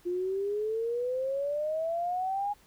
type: exponential sweep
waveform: sine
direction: up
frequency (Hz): 348.8 to 830.6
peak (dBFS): -28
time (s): 0.05-2.54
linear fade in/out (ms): 20
effects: pink hiss -61 dBFS RMS until 2.66 s